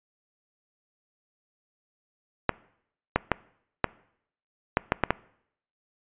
clicks, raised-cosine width 0.5 ms, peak -5 dBFS, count 8, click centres 2.493 / 3.16 / 3.317 / 3.843 / 4.771 / 4.921 / 5.037 / 5.106 s, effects noise-tail reverb RT60 0.7 s tail -22 dB re dry + resampled to 8000 Hz

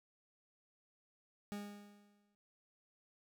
40% pulse tone with exponential decay, 204.8 Hz, G#3, 24 cents flat, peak -39 dBFS, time 1.52-2.35 s, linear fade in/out 0 ms, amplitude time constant 180 ms, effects none

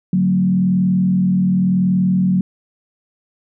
sine tone with frequency modulation, 185 Hz, F#3, in tune, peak -12 dBFS, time 0.13-2.41 s, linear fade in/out 2 ms, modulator 40.9 Hz, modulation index 0.63, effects none

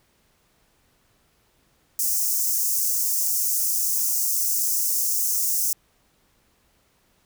white high-pass noise, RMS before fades -23 dBFS, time 1.99-5.73 s, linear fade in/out 2 ms, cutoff 5500 Hz, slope 48 dB/octave, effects pink hiss -64 dBFS RMS until 7.25 s

